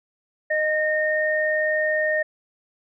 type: tone pair together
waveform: sine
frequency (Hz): 617.6 / 1839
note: D#5 / A#6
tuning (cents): -13 / -24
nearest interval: octave + perfect fifth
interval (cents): 1889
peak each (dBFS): -22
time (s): 0.5-2.23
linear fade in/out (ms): 10
effects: none